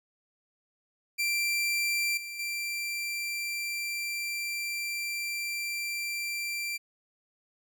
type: tone with level steps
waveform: sawtooth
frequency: 2356 Hz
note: D7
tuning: 5 cents sharp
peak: -23 / -34 / -28 dBFS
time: 1.18-6.78 s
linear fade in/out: 20 ms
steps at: 2.17 / 2.39 s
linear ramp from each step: 5 ms
effects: none